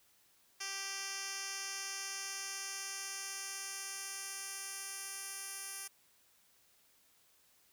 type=tone with band-pass filter sweep; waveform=10% pulse; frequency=392 Hz; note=G4; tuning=in tune; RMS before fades=-43 dBFS; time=0.6-5.88 s; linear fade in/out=10 ms; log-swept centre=5300 to 10000 Hz; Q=1.3; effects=white hiss -69 dBFS RMS until 7.72 s